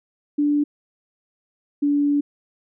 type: tone pair in turn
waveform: sine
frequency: 292.4 / 288.4 Hz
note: D4 / D4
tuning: -7 / -31 cents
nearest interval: unison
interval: 24 cents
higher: first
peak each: -16 dBFS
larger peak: neither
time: 0.38-0.64 / 1.82-2.21 s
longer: second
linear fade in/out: 10 ms
effects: none